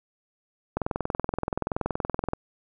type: click train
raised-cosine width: 1 ms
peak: -12 dBFS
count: 34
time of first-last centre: 0.77-2.334 s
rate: 21.1 Hz
effects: none